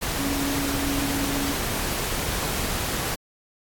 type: tone in noise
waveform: sine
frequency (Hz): 278.9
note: C#4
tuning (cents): +11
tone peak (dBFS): -26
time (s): 0.18-1.53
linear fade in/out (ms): 20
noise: pink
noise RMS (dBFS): -27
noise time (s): 0.01-3.16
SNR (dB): -2
effects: AAC 64 kbps